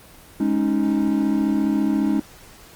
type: chord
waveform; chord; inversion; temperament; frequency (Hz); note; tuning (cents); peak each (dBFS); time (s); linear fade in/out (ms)
triangle; Ab suspended fourth; none; just; 207.7 / 276.9 / 311.5; Ab3 / Db4 / Eb4; 0 / -2 / +2; -20; 0.4-2.2; 5
effects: pink hiss -46 dBFS RMS until 2.75 s + Opus 24 kbps